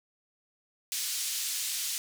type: band-pass noise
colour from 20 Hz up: white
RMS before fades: -33 dBFS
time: 0.92-1.98 s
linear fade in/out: 0 ms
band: 3200 to 9700 Hz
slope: 12 dB/octave
effects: none